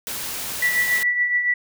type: noise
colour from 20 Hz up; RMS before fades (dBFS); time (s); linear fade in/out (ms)
white; -29; 0.07-1.03; 0
type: tone with tremolo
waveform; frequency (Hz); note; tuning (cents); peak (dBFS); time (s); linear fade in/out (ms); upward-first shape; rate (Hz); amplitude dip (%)
sine; 1958; B6; -15; -15; 0.62-1.54; 5; triangle; 7.1; 60
effects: none